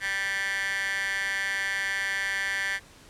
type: tone with high-pass filter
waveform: 15% pulse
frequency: 196 Hz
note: G3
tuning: in tune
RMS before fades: -29 dBFS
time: 0-2.8 s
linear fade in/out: 50 ms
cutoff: 1700 Hz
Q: 4.7
effects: pink hiss -52 dBFS RMS until 3.09 s + low-pass 10000 Hz 12 dB/octave